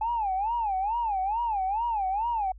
sine tone with vibrato, 846 Hz, G#5, 32 cents sharp, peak -24 dBFS, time 0.01-2.52 s, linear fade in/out 5 ms, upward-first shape sine, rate 2.3 Hz, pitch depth 210 cents each way, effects tanh soft clip ceiling -20 dBFS + added 50 Hz sine -44 dBFS peak until 2.58 s

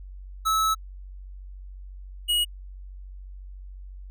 square tone pair in turn, 1300 / 2900 Hz, E6 / F#7, -24 / -35 cents, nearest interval octave + major second, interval 1389 cents, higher second, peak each -21 dBFS, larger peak neither, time 0.45-0.75 / 2.28-2.45 s, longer first, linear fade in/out 20 ms, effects added 47 Hz sine -38 dBFS peak until 4.1 s

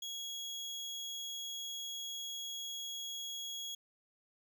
30% pulse tone, 3322 Hz, G#7, in tune, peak -37 dBFS, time 0.02-3.75 s, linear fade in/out 5 ms, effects none

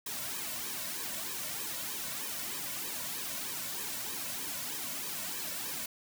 white noise with flanger, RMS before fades -38 dBFS, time 0.06-5.86 s, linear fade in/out 5 ms, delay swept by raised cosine 1.4 to 2.5 ms, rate 3.2 Hz, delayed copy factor -0.85, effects none

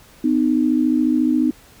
sine tone pair together, 252.6 / 306.8 Hz, B3 / D#4, +39 / -24 cents, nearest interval minor third, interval 337 cents, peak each -17 dBFS, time 0.24-1.51 s, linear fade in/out 5 ms, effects pink hiss -48 dBFS RMS until 1.8 s

